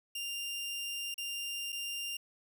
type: tone with dropouts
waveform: sawtooth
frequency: 2794 Hz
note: F7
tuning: in tune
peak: -33 dBFS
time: 0.15-2.17 s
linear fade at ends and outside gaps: 5 ms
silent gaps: 1.143-1.179 / 1.722-1.726 s
effects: none